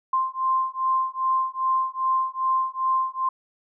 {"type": "beating tone pair", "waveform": "sine", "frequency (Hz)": [1046.5, 1049], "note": ["C6", "C6"], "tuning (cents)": [0, 4], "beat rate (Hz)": 2.5, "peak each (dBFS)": -24, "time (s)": [0.13, 3.29], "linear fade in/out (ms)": 5, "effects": []}